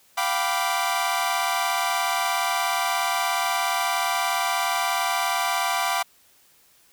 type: chord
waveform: sawtooth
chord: G dominant seventh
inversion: third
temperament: equal with one note detuned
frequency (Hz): 698.5 / 775.4 / 987.8 / 1174.7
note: F5 / G5 / B5 / D6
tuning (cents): 0 / -19 / 0 / 0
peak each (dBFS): -24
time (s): 0.17-6.03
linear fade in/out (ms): 10
effects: white hiss -58 dBFS RMS until 6.92 s